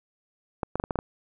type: clicks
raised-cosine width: 1 ms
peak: -13 dBFS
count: 7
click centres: 0.632 / 0.756 / 0.799 / 0.839 / 0.908 / 0.957 / 0.989 s
effects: none